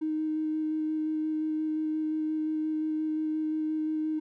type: tone with vibrato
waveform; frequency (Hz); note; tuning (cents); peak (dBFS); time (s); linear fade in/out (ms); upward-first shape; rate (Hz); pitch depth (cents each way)
triangle; 311.1; D#4; 0; -23; 0.01-4.2; 20; square; 5.7; 8
effects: tanh soft clip ceiling -25 dBFS